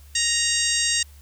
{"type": "harmonic tone", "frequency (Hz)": 935, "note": "A#5", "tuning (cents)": 5, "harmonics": [2, 3, 4, 5, 6, 7, 8, 9], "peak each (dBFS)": [-28, -28, -28, -28, -28, -28, -28, -28], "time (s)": [0.15, 1.03], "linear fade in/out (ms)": 5, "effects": ["added 72 Hz sine -44 dBFS peak until 1.21 s", "white hiss -55 dBFS RMS until 1.21 s"]}